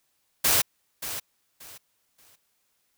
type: noise with echo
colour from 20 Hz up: white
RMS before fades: -21 dBFS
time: 0.44-0.62 s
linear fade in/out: 10 ms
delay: 580 ms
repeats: 3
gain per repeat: -12 dB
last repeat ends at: 2.36 s
effects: white hiss -72 dBFS RMS until 2.97 s